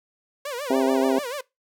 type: tone with vibrato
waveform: sawtooth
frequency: 530 Hz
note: C5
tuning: 22 cents sharp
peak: -25 dBFS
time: 0.45-1.41 s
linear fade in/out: 5 ms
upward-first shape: sine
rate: 6.9 Hz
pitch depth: 200 cents each way
type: harmonic tone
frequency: 132.9 Hz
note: C3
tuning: 27 cents sharp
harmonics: 2 / 3 / 4 / 5 / 6 / 7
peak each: -22 / -24 / -28 / -26 / -32 / -33 dBFS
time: 0.7-1.19 s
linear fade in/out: 5 ms
effects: noise-tail reverb RT60 0.2 s tail -22 dB re dry